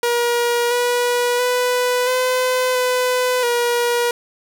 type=tone with pitch steps; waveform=sawtooth; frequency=477 / 486.4 / 496.1 / 508 / 502 / 479 Hz; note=A#4 / B4 / B4 / B4 / B4 / A#4; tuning=+40 / -26 / +8 / +49 / +28 / +47 cents; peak=-12 dBFS; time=0.03-4.11 s; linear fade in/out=2 ms; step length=680 ms; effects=none